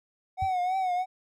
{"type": "tone with vibrato", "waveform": "triangle", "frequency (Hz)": 740, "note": "F#5", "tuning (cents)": 0, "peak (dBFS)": -23, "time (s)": [0.37, 1.06], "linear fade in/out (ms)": 50, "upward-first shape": "triangle", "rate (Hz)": 3.1, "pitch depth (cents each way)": 79}
{"type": "tone with exponential decay", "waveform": "sine", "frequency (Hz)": 87.31, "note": "F2", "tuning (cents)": 0, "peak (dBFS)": -27, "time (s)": [0.42, 0.51], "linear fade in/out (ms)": 5, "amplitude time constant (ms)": 18}
{"effects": []}